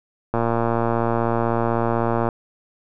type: click train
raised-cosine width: 1 ms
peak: -7 dBFS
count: 227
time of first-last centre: 0.34-2.288 s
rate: 116 Hz
effects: none